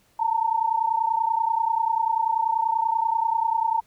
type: tone pair together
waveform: sine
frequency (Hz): 890 / 920.3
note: A5 / A#5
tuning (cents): +20 / -22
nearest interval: minor second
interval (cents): 58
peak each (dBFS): -23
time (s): 0.19-3.81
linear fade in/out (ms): 10
effects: pink hiss -62 dBFS RMS until 3.86 s